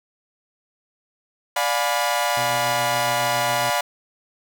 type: chord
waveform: sawtooth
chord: D diminished seventh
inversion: none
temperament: equal with one note detuned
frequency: 587.3 / 711.5 / 830.6 / 987.8 Hz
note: D5 / F5 / Ab5 / Cb6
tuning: 0 / +32 / 0 / 0 cents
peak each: -22 / -20 / -24 / -21 dBFS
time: 1.56-3.81 s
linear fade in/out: 5 ms
type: tone with tremolo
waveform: sawtooth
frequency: 124.1 Hz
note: B2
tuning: 9 cents sharp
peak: -27 dBFS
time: 2.37-3.7 s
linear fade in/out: 0 ms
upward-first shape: sine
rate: 7.2 Hz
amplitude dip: 30%
effects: none